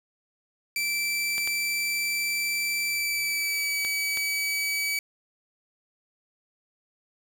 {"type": "tone with pitch glide", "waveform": "sawtooth", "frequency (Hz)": [2332, 2284], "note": ["D7", "D7"], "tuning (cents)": [-13, -49], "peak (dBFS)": -22, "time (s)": [0.76, 4.99], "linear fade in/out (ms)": 2, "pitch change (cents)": -36, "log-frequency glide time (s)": [2.87, 3.81]}
{"type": "clicks", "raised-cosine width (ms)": 0.2, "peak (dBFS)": -18, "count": 4, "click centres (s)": [1.381, 1.475, 3.849, 4.173]}
{"effects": ["7-bit"]}